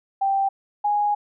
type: tone pair in turn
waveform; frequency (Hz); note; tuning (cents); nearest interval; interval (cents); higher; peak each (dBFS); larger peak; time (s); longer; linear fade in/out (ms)
sine; 784 / 827.5; G5 / G#5; 0 / -6; minor second; 94; second; -18; neither; 0.21-0.49 / 0.84-1.15; second; 10
effects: none